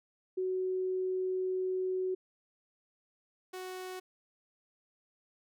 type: tone pair in turn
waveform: sine / sawtooth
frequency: 372.2 / 370.1 Hz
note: F#4 / F#4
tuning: +10 / 0 cents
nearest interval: unison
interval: 10 cents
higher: first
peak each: -30 / -36 dBFS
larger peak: first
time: 0.37-2.15 / 3.53-4 s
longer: first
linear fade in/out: 10 ms
effects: none